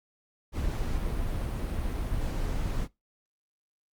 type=noise; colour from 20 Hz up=brown; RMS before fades=-30 dBFS; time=0.52-2.88 s; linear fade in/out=50 ms; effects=noise-tail reverb RT60 0.2 s tail -21 dB re dry + Opus 48 kbps